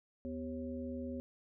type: harmonic tone with a mistuned harmonic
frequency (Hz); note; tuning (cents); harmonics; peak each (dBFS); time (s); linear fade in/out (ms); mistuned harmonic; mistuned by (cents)
77.78; D#2; 0; 1 / 3 / 5 / 7; -47 / -40 / -49 / -46; 0.25-1.2; 0; 3; +110
effects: none